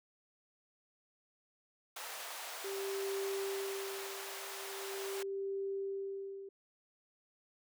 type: high-pass noise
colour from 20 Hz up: pink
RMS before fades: -45 dBFS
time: 1.96-5.23 s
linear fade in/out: 5 ms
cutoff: 580 Hz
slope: 24 dB/octave
type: tone with tremolo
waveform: sine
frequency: 392 Hz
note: G4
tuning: in tune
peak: -35 dBFS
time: 2.64-6.49 s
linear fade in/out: 5 ms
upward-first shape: sine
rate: 0.42 Hz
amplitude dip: 85%
effects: none